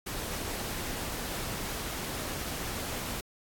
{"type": "noise", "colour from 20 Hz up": "pink", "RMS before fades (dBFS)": -36, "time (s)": [0.06, 3.21], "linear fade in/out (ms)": 10, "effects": ["AAC 64 kbps"]}